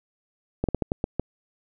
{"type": "slowing click train", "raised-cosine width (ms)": 2, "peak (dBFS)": -10, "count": 7, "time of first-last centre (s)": [0.64, 1.196], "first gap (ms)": 47, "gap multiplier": 1.27, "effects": []}